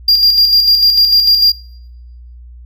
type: tone with tremolo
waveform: triangle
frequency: 4790 Hz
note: D8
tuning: 33 cents sharp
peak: -4 dBFS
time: 0.08-1.52 s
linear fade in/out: 5 ms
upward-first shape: square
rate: 6.7 Hz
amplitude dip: 45%
effects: noise-tail reverb RT60 0.9 s tail -25 dB re dry + added 60 Hz sine -32 dBFS peak until 2.65 s